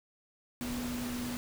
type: tone in noise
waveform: sine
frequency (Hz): 244.2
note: B3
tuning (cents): -19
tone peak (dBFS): -35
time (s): 0.61-1.37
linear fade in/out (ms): 0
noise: pink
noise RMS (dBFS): -41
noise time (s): 0.61-1.37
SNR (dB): +3
effects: none